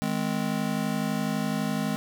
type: chord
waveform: square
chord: Ab major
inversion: second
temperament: just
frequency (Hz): 155.74 / 207.7 / 259.6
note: Eb3 / Ab3 / C4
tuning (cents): +2 / 0 / -13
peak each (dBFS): -33 / -29 / -32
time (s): 0.02-1.96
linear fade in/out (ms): 0
effects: none